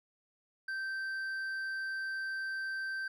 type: tone with hard clipping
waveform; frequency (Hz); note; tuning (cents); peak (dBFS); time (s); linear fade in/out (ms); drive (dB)
sine; 1558; G6; -11; -36; 0.68-3.08; 5; 4
effects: none